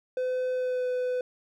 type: tone with pitch glide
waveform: triangle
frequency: 508 to 501.3 Hz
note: B4 to B4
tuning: +49 to +26 cents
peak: -24 dBFS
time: 0.17-1.21 s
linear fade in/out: 2 ms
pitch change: -23 cents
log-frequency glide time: 0.53-0.87 s
effects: none